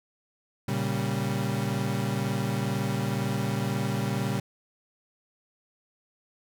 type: chord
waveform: 35% pulse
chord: G diminished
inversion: first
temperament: equal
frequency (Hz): 116.54 / 138.59 / 196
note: Bb2 / Db3 / G3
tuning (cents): 0 / 0 / 0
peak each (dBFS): -29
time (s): 0.68-4.4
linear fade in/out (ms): 5
effects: none